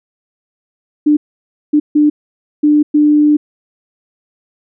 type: tone bursts at uneven times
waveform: sine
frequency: 298 Hz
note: D4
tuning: 25 cents sharp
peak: -6 dBFS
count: 5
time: 1.06-1.17 / 1.73-1.8 / 1.95-2.1 / 2.63-2.83 / 2.94-3.37 s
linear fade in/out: 10 ms
effects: none